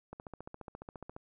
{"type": "click train", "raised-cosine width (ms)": 1, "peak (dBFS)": -30, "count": 16, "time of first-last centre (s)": [0.13, 1.164], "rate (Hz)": 14.5, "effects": []}